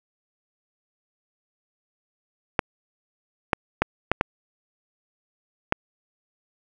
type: clicks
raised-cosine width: 0.5 ms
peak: -3 dBFS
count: 6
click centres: 2.592 / 3.532 / 3.82 / 4.116 / 4.211 / 5.724 s
effects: none